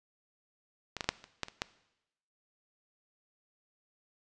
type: clicks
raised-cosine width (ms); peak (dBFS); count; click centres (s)
0.2; -19 / -15 / -23 / -8 / -30 / -14 / -27 / -13; 8; 0.967 / 1.008 / 1.043 / 1.09 / 1.241 / 1.433 / 1.484 / 1.619
effects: noise-tail reverb RT60 0.9 s tail -19 dB re dry + resampled to 22050 Hz